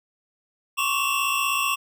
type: tone cluster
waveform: square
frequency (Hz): 1083 / 1139 / 2648 / 2788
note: C#6 / C#6 / E7 / F7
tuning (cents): -41 / +47 / +7 / -4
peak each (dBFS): -28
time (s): 0.77-1.76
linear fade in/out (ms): 20
effects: none